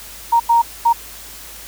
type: tone bursts at uneven times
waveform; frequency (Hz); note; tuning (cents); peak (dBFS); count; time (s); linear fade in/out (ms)
sine; 932.3; A#5; 0; -9; 3; 0.32-0.4 / 0.49-0.62 / 0.85-0.93; 10
effects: added 52 Hz sine -44 dBFS peak until 1.67 s + white hiss -36 dBFS RMS until 1.67 s